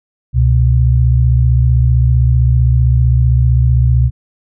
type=tone pair together; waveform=sine; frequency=67.95 / 123.47 Hz; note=C#2 / B2; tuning=-34 / 0 cents; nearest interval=minor seventh; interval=1034 cents; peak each=-10 / -10 dBFS; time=0.33-4.11 s; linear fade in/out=50 ms; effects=none